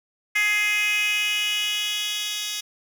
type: tone with high-pass filter sweep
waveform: 10% pulse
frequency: 418.8 Hz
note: G#4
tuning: 15 cents sharp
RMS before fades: -24 dBFS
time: 0.35-2.61 s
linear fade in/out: 10 ms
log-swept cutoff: 2100 to 3900 Hz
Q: 4.9
effects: none